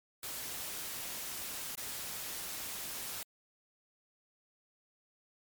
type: noise with dropouts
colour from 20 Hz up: white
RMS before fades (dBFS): -41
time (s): 0.23-3.23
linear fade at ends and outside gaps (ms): 2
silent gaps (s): 1.753-1.776
effects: MP3 96 kbps